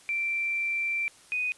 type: tone pair in turn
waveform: sine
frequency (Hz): 2349 / 2489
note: D7 / D#7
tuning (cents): 0 / 0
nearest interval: minor second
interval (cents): 100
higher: second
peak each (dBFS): -26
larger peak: neither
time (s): 0.09-1.08 / 1.32-1.52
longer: first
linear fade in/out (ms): 0
effects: white hiss -55 dBFS RMS until 1.57 s + resampled to 24000 Hz